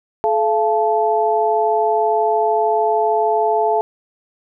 sine tone cluster, 430.4 / 684 / 871 Hz, A4 / F5 / A5, -38 / -36 / -18 cents, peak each -18 dBFS, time 0.24-3.81 s, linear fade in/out 0 ms, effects none

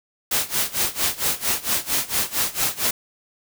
white noise with tremolo, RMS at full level -20 dBFS, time 0.31-2.91 s, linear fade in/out 5 ms, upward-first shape sine, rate 4.4 Hz, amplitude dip 90%, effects none

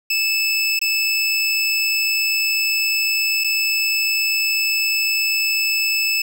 25% pulse tone with dropouts, 2621 Hz, E7, 11 cents flat, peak -13 dBFS, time 0.1-6.22 s, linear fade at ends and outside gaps 5 ms, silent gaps 0.792-0.814 / 3.439-3.443 s, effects none

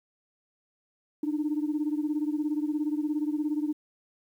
sine beating tone pair, 296.1 / 313.1 Hz, D4 / D#4, +14 / +11 cents, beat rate 17 Hz, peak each -27 / -30 dBFS, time 1.23-3.73 s, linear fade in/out 5 ms, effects tanh soft clip ceiling -20 dBFS + 10-bit

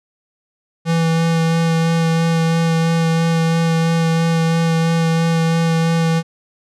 square tone with vibrato, 164.7 Hz, E3, 1 cent flat, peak -14 dBFS, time 0.85-6.23 s, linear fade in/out 50 ms, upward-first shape sine, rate 3 Hz, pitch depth 13 cents each way, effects low-pass 8000 Hz 12 dB/octave

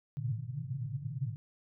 pink band-pass noise, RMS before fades -37 dBFS, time 0.17-1.36 s, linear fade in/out 0 ms, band 110 to 150 Hz, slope 96 dB/octave, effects none

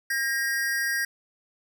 square tone pair together, 1616.7 / 1881 Hz, G#6 / A#6, -47 / +15 cents, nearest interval minor third, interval 262 cents, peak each -28 dBFS, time 0.1-1.05 s, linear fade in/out 5 ms, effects none

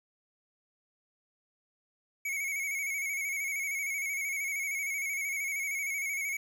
square tone with vibrato, 2222 Hz, C#7, 4 cents sharp, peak -32 dBFS, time 2.25-6.37 s, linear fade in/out 5 ms, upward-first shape square, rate 13 Hz, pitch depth 42 cents each way, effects 10-bit

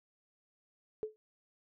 sine tone with exponential decay, 431.7 Hz, A4, 33 cents flat, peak -30 dBFS, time 1.03-1.16 s, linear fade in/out 0 ms, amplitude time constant 27 ms, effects none

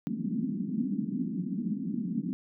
pink band-pass noise, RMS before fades -32 dBFS, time 0.07-2.33 s, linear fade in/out 0 ms, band 180 to 270 Hz, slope 48 dB/octave, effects none

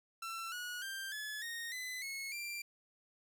sawtooth tone with pitch steps, 1344 / 1457.2 / 1579.9 / 1713 / 1857.3 / 2014 / 2183 / 2367 Hz, E6 / F#6 / G6 / A6 / A#6 / B6 / C#7 / D7, +33 / -27 / +13 / -47 / -7 / +33 / -27 / +13 cents, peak -37 dBFS, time 0.22-2.62 s, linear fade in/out 5 ms, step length 300 ms, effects 11-bit

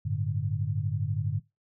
sine chord, G suspended second, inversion none, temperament just, 98 / 110.25 / 147 Hz, G2 / A2 / D3, 0 / +4 / +2 cents, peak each -31 dBFS, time 0.05-1.4 s, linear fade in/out 10 ms, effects noise-tail reverb RT60 0.2 s tail -19 dB re dry

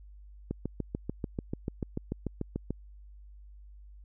click train, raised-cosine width 3 ms, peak -19 dBFS, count 16, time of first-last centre 0.51-2.706 s, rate 6.83 Hz, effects added 50 Hz sine -48 dBFS peak until 4.04 s

